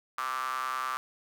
sawtooth tone with high-pass filter, 130 Hz, C3, 11 cents flat, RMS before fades -33 dBFS, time 0.18-0.97 s, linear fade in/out 0 ms, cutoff 1200 Hz, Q 8.6, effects none

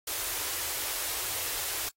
white band-stop noise, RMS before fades -33 dBFS, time 0.07-1.89 s, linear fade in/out 5 ms, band 120 to 300 Hz, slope 48 dB/octave, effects noise-tail reverb RT60 0.1 s tail -25 dB re dry + AAC 48 kbps

